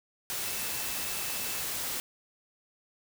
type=tone in noise; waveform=sine; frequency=2637 Hz; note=E7; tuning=in tune; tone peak=-45 dBFS; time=0.46-1.61 s; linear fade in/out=0 ms; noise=white; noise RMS=-34 dBFS; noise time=0.3-2 s; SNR=-14 dB; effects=none